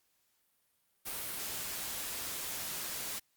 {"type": "noise", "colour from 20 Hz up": "white", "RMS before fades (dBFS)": -39, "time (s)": [1.05, 3.2], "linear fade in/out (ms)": 20, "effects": ["white hiss -75 dBFS RMS until 3.36 s", "Opus 48 kbps"]}